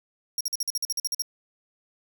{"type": "tone bursts", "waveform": "sawtooth", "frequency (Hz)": 5600, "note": "F8", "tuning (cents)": 4, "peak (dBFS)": -22, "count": 12, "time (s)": [0.38, 1.221], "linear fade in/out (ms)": 2, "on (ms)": 27, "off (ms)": 47, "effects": []}